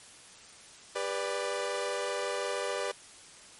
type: chord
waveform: sawtooth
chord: G major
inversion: none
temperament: equal with one note detuned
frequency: 400 / 493.9 / 587.3 Hz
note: G4 / B4 / D5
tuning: +35 / 0 / 0 cents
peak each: -33 / -31 / -31 dBFS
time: 0.95-2.92 s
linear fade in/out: 10 ms
effects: white hiss -52 dBFS RMS until 3.59 s + MP3 48 kbps